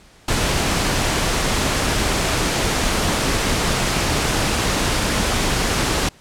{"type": "noise", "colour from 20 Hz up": "pink", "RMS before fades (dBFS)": -19, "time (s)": [0.28, 6.09], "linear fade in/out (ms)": 5, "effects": ["pink hiss -49 dBFS RMS until 6.2 s", "low-pass 9000 Hz 12 dB/octave"]}